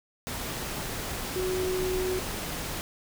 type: tone in noise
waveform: sine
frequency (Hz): 370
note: F#4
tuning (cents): 0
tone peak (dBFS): -27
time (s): 1.36-2.19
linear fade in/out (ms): 0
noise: pink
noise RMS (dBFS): -34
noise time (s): 0.27-2.81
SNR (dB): +4
effects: none